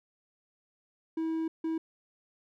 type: tone bursts at uneven times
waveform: triangle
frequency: 323.2 Hz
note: E4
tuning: 34 cents flat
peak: -27 dBFS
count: 2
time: 1.17-1.48 / 1.64-1.78 s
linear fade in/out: 5 ms
effects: none